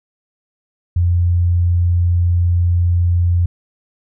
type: tone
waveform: sine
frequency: 87.31 Hz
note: F2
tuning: in tune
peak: -11 dBFS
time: 0.96-3.46 s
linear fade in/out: 5 ms
effects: none